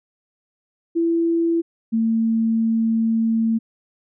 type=tone pair in turn; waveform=sine; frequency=334.2 / 225.5 Hz; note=E4 / A3; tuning=+24 / +43 cents; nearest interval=perfect fifth; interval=681 cents; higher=first; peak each=-16 dBFS; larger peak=neither; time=0.95-1.62 / 1.92-3.59 s; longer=second; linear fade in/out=20 ms; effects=none